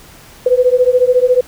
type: beating tone pair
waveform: sine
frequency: 493.9 / 507.9 Hz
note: B4 / B4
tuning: 0 / +48 cents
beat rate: 14 Hz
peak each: -11 dBFS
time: 0.46-1.41 s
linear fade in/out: 5 ms
effects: pink hiss -40 dBFS RMS until 1.47 s